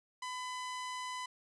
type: tone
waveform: sawtooth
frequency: 1005 Hz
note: B5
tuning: 30 cents sharp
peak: -35 dBFS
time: 0.22-1.26 s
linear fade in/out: 5 ms
effects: resampled to 22050 Hz